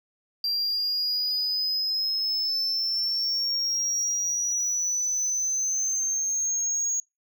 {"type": "exponential sweep", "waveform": "sine", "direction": "up", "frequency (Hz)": [4722, 6645], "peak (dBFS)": -21, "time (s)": [0.44, 7], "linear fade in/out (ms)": 2, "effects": ["noise-tail reverb RT60 0.2 s tail -25 dB re dry", "tanh soft clip ceiling -23 dBFS"]}